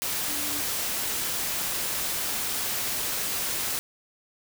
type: tone in noise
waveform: sine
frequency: 292.8 Hz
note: D4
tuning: 5 cents flat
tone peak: -39 dBFS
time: 0.29-0.61 s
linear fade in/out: 0 ms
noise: white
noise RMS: -29 dBFS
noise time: 0.02-3.79 s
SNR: -13 dB
effects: none